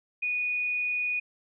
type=tone; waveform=sine; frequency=2468 Hz; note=D#7; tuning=15 cents flat; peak=-26 dBFS; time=0.22-1.2 s; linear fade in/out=10 ms; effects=none